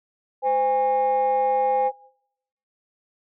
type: tone pair together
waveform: sine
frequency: 515.6 / 815 Hz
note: C5 / G#5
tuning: -26 / -33 cents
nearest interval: minor sixth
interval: 793 cents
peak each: -21 / -18 dBFS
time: 0.42-1.92 s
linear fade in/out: 50 ms
effects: noise-tail reverb RT60 0.8 s tail -24 dB re dry + tanh soft clip ceiling -14 dBFS